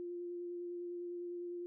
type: tone with vibrato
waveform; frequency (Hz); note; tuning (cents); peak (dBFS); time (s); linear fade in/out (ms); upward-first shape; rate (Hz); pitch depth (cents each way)
sine; 350; F4; +4; -40; 0-1.66; 0; sine; 9.9; 12
effects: none